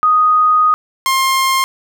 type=tone pair in turn; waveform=sine / sawtooth; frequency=1244.5 / 1061.7 Hz; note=D#6 / C6; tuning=0 / +25 cents; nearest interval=minor third; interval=275 cents; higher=first; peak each=-8 / -8 dBFS; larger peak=neither; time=0.03-0.74 / 1.06-1.64 s; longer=first; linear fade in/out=0 ms; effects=none

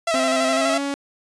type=tone with vibrato; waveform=sawtooth; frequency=660 Hz; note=E5; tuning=2 cents sharp; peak=-15 dBFS; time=0.07-0.78 s; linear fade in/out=5 ms; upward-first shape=square; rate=12 Hz; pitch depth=35 cents each way
type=tone with pitch glide; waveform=sawtooth; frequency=261.6 to 280.4 Hz; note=C4 to C#4; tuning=0 to +20 cents; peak=-19 dBFS; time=0.14-0.94 s; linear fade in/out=0 ms; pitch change=+120 cents; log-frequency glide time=0.48-0.81 s
effects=resampled to 22050 Hz

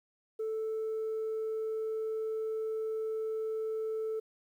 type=tone; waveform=sine; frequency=439.9 Hz; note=A4; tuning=in tune; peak=-30 dBFS; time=0.39-4.2 s; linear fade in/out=10 ms; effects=tanh soft clip ceiling -30 dBFS + 11-bit

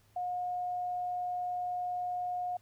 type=tone; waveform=sine; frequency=719 Hz; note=F#5; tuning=50 cents flat; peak=-32 dBFS; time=0.16-2.57 s; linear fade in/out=5 ms; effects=added 104 Hz sine -64 dBFS peak until 2.61 s + pink hiss -68 dBFS RMS until 2.61 s

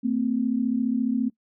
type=tone pair together; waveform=sine; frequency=225.4 / 260 Hz; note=A3 / C4; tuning=+42 / -11 cents; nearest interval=major second; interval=247 cents; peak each=-24 dBFS; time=0.03-1.3 s; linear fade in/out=20 ms; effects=noise-tail reverb RT60 0.1 s tail -22 dB re dry

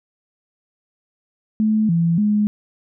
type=tone with pitch steps; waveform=sine; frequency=216.3 / 167.8 / 209.3 Hz; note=A3 / E3 / G#3; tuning=-29 / +31 / +14 cents; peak=-14 dBFS; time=1.6-2.47 s; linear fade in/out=0 ms; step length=290 ms; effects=none

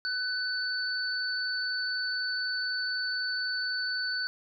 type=tone pair together; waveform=sine; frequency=1502 / 4488 Hz; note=F#6 / C#8; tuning=+26 / +21 cents; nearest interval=octave + perfect fifth; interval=1895 cents; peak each=-31 / -32 dBFS; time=0.05-4.27 s; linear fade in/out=0 ms; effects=none

